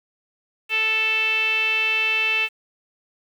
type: tone with low-pass filter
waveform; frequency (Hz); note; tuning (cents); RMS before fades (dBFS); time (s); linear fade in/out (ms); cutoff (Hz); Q
5% pulse; 440; A4; 0; -21; 0.69-2.49; 50; 2700; 9.8
effects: 8-bit